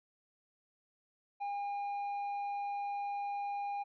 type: tone with tanh clipping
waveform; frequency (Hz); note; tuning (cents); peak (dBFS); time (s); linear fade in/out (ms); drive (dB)
triangle; 809; G#5; -46; -36; 1.4-3.84; 20; 9
effects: none